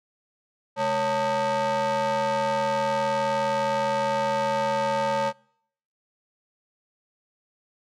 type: ring-modulated tone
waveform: square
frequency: 171.8 Hz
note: F3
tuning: 28 cents flat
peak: -20 dBFS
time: 0.76-5.33 s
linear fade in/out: 50 ms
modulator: 727 Hz
effects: noise-tail reverb RT60 0.7 s tail -26 dB re dry + low-pass 6000 Hz 12 dB/octave